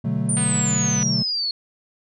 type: chord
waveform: triangle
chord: B minor seventh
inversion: none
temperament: equal with one note detuned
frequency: 123.47 / 146.83 / 186.93 / 220 Hz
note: B2 / D3 / F#3 / A3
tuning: 0 / 0 / +18 / 0 cents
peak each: -24 dBFS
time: 0.04-1.23 s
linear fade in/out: 10 ms
type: exponential sweep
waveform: sine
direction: down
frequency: 9320 to 4300 Hz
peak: -21 dBFS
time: 0.29-1.51 s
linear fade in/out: 2 ms
type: click train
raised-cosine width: 0.3 ms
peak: -17 dBFS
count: 163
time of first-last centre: 0.37-1.029 s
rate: 246 Hz
effects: none